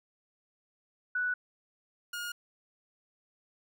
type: tone pair in turn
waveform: sine / sawtooth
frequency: 1480 / 1429 Hz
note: F#6 / F6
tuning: 0 / +39 cents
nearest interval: minor second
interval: 61 cents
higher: first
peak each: -28 / -32 dBFS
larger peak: first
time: 1.15-1.34 / 2.13-2.32 s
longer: neither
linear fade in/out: 5 ms
effects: none